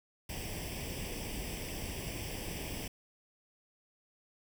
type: noise with comb filter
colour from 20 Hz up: pink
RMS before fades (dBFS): -40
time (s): 0.29-2.88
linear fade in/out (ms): 5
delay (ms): 0.37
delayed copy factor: +0.8
effects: none